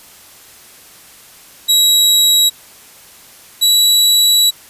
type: tone pair in turn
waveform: sawtooth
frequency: 3866 / 3915 Hz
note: B7 / B7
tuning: -38 / -16 cents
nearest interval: unison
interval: 22 cents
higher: second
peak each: -5 dBFS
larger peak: neither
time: 1.68-2.5 / 3.61-4.51 s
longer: second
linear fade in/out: 20 ms
effects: white hiss -41 dBFS RMS until 4.69 s + resampled to 32000 Hz